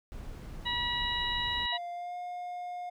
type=noise; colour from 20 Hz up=brown; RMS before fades=-42 dBFS; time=0.12-1.66 s; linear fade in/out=0 ms
type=harmonic tone; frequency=967 Hz; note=B5; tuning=37 cents flat; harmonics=1 / 2 / 3 / 4; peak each=-36 / -35 / -37 / -33 dBFS; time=0.65-1.78 s; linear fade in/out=20 ms
type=tone with pitch glide; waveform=triangle; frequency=698.5 to 713.6 Hz; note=F5 to F5; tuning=0 to +37 cents; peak=-34 dBFS; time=1.72-2.9 s; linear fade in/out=10 ms; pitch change=+37 cents; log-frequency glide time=1.92-2.16 s
effects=none